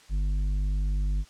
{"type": "tone with tanh clipping", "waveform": "sine", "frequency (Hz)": 49.54, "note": "G1", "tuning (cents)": 19, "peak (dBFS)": -25, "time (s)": [0.09, 1.25], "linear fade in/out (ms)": 50, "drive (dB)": 8, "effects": ["white hiss -55 dBFS RMS until 1.29 s", "low-pass 7000 Hz 12 dB/octave"]}